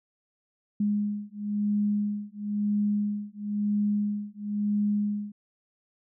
sine beating tone pair, 206.4 / 207.39 Hz, G#3 / G#3, -10 / -2 cents, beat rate 0.99 Hz, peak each -28 dBFS, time 0.8-5.32 s, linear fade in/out 5 ms, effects none

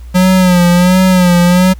square tone with vibrato, 180.7 Hz, F#3, 41 cents flat, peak -6 dBFS, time 0.14-1.74 s, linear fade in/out 20 ms, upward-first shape sine, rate 1.4 Hz, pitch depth 58 cents each way, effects added 60 Hz sine -26 dBFS peak until 1.79 s + pink hiss -47 dBFS RMS until 1.79 s

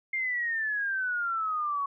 sine exponential sweep, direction down, 2127 to 1108.7 Hz, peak -27 dBFS, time 0.13-1.86 s, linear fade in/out 5 ms, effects none

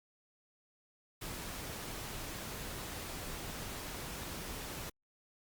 pink noise, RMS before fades -43 dBFS, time 1.21-4.9 s, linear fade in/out 10 ms, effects Opus 48 kbps

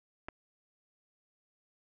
clicks, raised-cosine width 0.5 ms, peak -25 / -30 dBFS, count 2, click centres 0.285 / 0.288 s, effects none

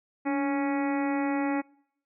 harmonic tone with a mistuned harmonic, 277.2 Hz, C#4, in tune, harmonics 1 / 2 / 3 / 4 / 5 / 6 / 7 / 8 / 9, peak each -26 / -35 / -33 / -41 / -41 / -45 / -40 / -43 / -46 dBFS, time 0.25-1.62 s, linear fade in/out 20 ms, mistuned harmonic 1, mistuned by +51 cents, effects noise-tail reverb RT60 0.7 s tail -25 dB re dry

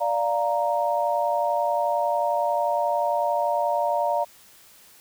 sine chord, Bb major, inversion first, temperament equal, 587.3 / 698.5 / 932.3 Hz, D5 / F5 / Bb5, 0 / 0 / 0 cents, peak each -25 dBFS, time 0-4.25 s, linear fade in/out 20 ms, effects white hiss -52 dBFS RMS until 5 s

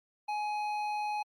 sine tone with hard clipping, 839 Hz, G#5, 17 cents sharp, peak -33 dBFS, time 0.28-1.23 s, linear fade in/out 10 ms, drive 9 dB, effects Opus 48 kbps

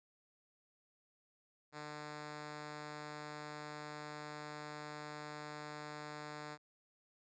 5% pulse tone, 150 Hz, D3, 37 cents sharp, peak -34 dBFS, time 1.72-6.58 s, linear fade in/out 50 ms, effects resampled to 16000 Hz

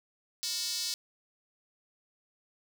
square tone with high-pass filter, 202.6 Hz, G#3, 43 cents flat, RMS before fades -34 dBFS, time 0.43-0.94 s, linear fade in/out 0 ms, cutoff 4700 Hz, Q 3.2, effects none

